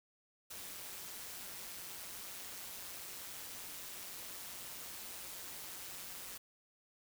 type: noise with amplitude modulation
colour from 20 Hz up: white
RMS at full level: -45 dBFS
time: 0.5-6.38 s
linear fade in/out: 10 ms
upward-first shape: sine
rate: 186 Hz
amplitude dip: 55%
effects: none